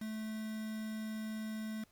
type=tone with quantisation; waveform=triangle; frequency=217.9 Hz; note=A3; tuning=17 cents flat; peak=-36 dBFS; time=0.01-1.84 s; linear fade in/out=5 ms; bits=8; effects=pink hiss -69 dBFS RMS until 1.91 s + MP3 96 kbps